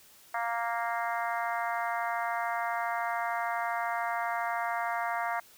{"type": "harmonic tone", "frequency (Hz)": 232.9, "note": "A#3", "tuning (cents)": -1, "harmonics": [3, 4, 5, 6, 7, 8, 9], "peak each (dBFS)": [-33, -35, -37, -39, -40, -41, -42], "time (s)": [0.34, 5.4], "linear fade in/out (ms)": 5, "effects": ["white hiss -57 dBFS RMS until 5.57 s"]}